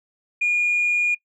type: tone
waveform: sine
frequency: 2432 Hz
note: D#7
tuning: 40 cents flat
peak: -16 dBFS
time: 0.41-1.15 s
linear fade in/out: 10 ms
effects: noise-tail reverb RT60 0.1 s tail -21 dB re dry + tanh soft clip ceiling -14 dBFS